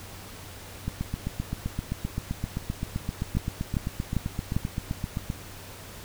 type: two click trains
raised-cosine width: 5 ms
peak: -16 / -12 dBFS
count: 35 / 4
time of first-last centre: 0.88-5.301 / 3.37-4.565 s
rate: 7.69 / 2.51 Hz
effects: added 96 Hz sine -47 dBFS peak until 6.04 s + pink hiss -44 dBFS RMS until 6.04 s